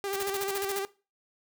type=tone with vibrato; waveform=sawtooth; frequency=394.4 Hz; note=G4; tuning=11 cents sharp; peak=-27 dBFS; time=0.04-0.85 s; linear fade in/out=0 ms; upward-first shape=triangle; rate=14 Hz; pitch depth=47 cents each way
type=noise bursts; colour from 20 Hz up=white; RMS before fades=-35 dBFS; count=10; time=0.13-0.789 s; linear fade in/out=0 ms; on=29 ms; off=41 ms
effects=noise-tail reverb RT60 0.3 s tail -18 dB re dry